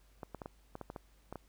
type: clicks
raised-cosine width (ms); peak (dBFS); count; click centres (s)
1; -28; 10; 0.232 / 0.347 / 0.418 / 0.459 / 0.754 / 0.813 / 0.901 / 0.962 / 1.326 / 1.357
effects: added 50 Hz sine -63 dBFS peak until 1.48 s + pink hiss -70 dBFS RMS until 1.48 s